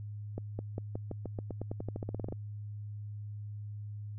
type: accelerating click train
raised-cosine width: 2 ms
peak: -24 dBFS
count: 20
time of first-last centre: 0.38-2.325 s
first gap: 210 ms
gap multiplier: 0.91
effects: added 104 Hz sine -39 dBFS peak until 4.18 s